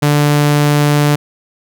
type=tone; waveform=sawtooth; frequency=146.83 Hz; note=D3; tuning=in tune; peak=-5 dBFS; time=0.02-1.16 s; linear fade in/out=10 ms; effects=none